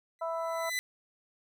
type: tone with exponential growth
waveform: sawtooth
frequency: 2003 Hz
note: B6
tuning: 24 cents sharp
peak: -25 dBFS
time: 0.19-0.79 s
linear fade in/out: 0 ms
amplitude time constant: 130 ms
type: harmonic tone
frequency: 329.6 Hz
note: E4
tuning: in tune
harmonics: 2 / 3 / 4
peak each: -33 / -37 / -39 dBFS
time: 0.21-0.7 s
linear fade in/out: 10 ms
effects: none